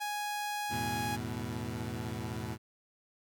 sawtooth tone, 830.6 Hz, G#5, in tune, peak -30 dBFS, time 0-1.17 s, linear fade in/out 20 ms
20% pulse chord, E suspended fourth, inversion none, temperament equal with one note detuned, 82.41 / 107.49 / 123.47 Hz, E2 / A2 / B2, 0 / -40 / 0 cents, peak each -38 / -34 / -35 dBFS, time 0.69-2.58 s, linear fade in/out 50 ms
effects none

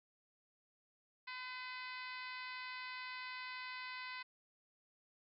harmonic tone, 507 Hz, B4, 45 cents sharp, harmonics 2 / 3 / 4 / 5 / 6 / 7 / 8 / 9 / 10, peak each -50 / -52 / -49 / -52 / -60 / -60 / -56 / -58 / -63 dBFS, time 1.27-4.23 s, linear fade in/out 10 ms, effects none

